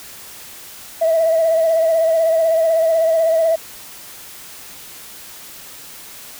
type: tone with vibrato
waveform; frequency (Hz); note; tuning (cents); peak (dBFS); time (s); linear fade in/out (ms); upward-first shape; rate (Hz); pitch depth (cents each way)
sine; 652; E5; -19; -11; 1.01-3.56; 10; sine; 16; 40
effects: tanh soft clip ceiling -8 dBFS + white hiss -37 dBFS RMS until 6.39 s